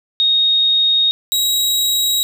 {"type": "tone pair in turn", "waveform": ["sine", "sawtooth"], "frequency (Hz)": [3729, 3832], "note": ["A#7", "A#7"], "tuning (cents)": [0, 47], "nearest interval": "unison", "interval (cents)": 47, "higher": "second", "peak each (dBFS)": -11, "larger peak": "neither", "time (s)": [[0.2, 1.11], [1.32, 2.23]], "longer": "neither", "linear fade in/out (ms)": 0, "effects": []}